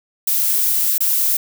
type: noise with dropouts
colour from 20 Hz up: violet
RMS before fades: -17 dBFS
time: 0.27-1.37 s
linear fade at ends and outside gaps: 5 ms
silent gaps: 0.981-1.005 s
effects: none